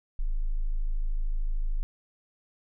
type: tone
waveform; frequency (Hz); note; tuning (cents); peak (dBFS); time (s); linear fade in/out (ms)
sine; 26.64; G#0; +45; -24; 0.19-1.83; 0
effects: none